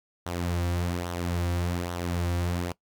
sawtooth tone with flanger, 87.31 Hz, F2, in tune, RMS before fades -29 dBFS, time 0.26-2.72 s, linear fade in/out 0 ms, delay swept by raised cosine 0.41 to 4.81 ms, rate 1.2 Hz, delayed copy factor -0.55, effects noise-tail reverb RT60 0.1 s tail -21 dB re dry

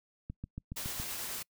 click train, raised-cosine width 5 ms, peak -27 dBFS, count 6, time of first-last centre 0.3-0.999 s, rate 7.15 Hz
white noise with tremolo, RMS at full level -38 dBFS, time 0.76-1.43 s, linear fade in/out 10 ms, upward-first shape triangle, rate 9.1 Hz, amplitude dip 25%
effects noise-tail reverb RT60 0.1 s tail -26 dB re dry

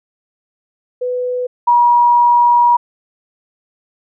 sine tone pair in turn, 497.6 / 959.1 Hz, B4 / A#5, +13 / +49 cents, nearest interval major seventh, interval 1136 cents, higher second, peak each -16 / -7 dBFS, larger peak second, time 1.01-1.47 / 1.67-2.77 s, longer second, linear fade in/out 10 ms, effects none

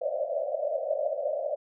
white band-pass noise, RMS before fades -30 dBFS, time 0.01-1.56 s, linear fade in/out 10 ms, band 540 to 650 Hz, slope 96 dB/octave, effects none

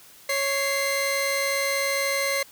sawtooth tone pair together, 553.3 / 2083 Hz, C#5 / C7, -3 / -8 cents, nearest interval octave + major seventh, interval 2295 cents, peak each -22 dBFS, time 0.29-2.43 s, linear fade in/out 5 ms, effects white hiss -50 dBFS RMS until 2.51 s

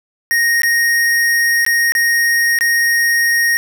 square tone with dropouts, 1864.7 Hz, A#6, in tune, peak -12 dBFS, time 0.31-3.57 s, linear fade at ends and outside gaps 0 ms, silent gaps 0.619-0.633 / 1.65-1.664 / 1.921-1.951 / 2.588-2.609 s, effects none

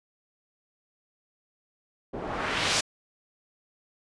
white noise with low-pass filter sweep, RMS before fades -29 dBFS, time 2.13-2.81 s, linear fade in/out 10 ms, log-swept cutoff 450 to 6700 Hz, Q 1, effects resampled to 24000 Hz

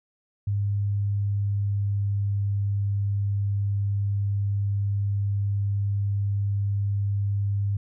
sine tone with pitch glide, 101.3 to 100.54 Hz, G#2 to G2, -43 to +44 cents, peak -22 dBFS, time 0.47-7.77 s, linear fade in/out 5 ms, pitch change -13 cents, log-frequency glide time 0.91-2.45 s, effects none

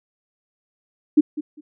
sine tone with echo, 300 Hz, D4, 37 cents sharp, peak -8 dBFS, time 1.17-1.21 s, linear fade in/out 10 ms, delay 200 ms, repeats 2, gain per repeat -15 dB, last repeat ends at 1.61 s, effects none

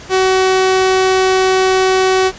sawtooth tone, 376.4 Hz, F#4, 30 cents sharp, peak -6 dBFS, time 0.09-2.32 s, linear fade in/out 50 ms, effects pink hiss -34 dBFS RMS until 2.38 s + resampled to 16000 Hz

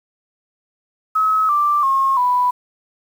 sine tone with pitch steps, 1283 / 1176.5 / 1078.9 / 989.3 Hz, E6 / D6 / C#6 / B5, -47 / +3 / -47 / +3 cents, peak -13 dBFS, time 1.15-2.51 s, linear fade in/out 10 ms, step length 340 ms, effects 7-bit

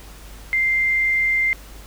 sine tone, 2093 Hz, C7, in tune, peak -16 dBFS, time 0.53-1.53 s, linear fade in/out 0 ms, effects added 50 Hz sine -39 dBFS peak until 1.86 s + pink hiss -44 dBFS RMS until 1.86 s

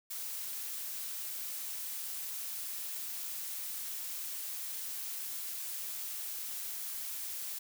blue noise, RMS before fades -40 dBFS, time 0.1-7.59 s, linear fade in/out 10 ms, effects none

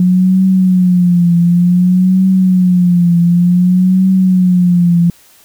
sine tone with vibrato, 180 Hz, F#3, 47 cents flat, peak -6 dBFS, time 0-5.1 s, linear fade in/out 2 ms, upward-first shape triangle, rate 0.55 Hz, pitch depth 90 cents each way, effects white hiss -45 dBFS RMS until 5.44 s

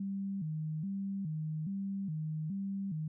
sine tone with vibrato, 174.8 Hz, F3, 2 cents sharp, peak -34 dBFS, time 0-3.08 s, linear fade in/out 5 ms, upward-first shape square, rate 1.2 Hz, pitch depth 200 cents each way, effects none

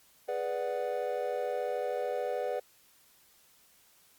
triangle chord, G# half-diminished seventh, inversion none, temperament equal, 415.3 / 493.9 / 587.3 / 740 Hz, G#4 / B4 / D5 / F#5, 0 / 0 / 0 / 0 cents, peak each -37 / -32 / -34 / -36 dBFS, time 0.28-2.6 s, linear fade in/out 10 ms, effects white hiss -63 dBFS RMS until 4.18 s + Opus 48 kbps

